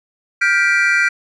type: chord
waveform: triangle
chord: G dominant seventh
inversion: third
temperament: just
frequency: 1411.2 / 1568 / 1960 / 2352 Hz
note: F6 / G6 / B6 / D7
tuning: +18 / 0 / -14 / +2 cents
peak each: -16 dBFS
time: 0.41-1.09 s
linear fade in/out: 10 ms
effects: resampled to 24000 Hz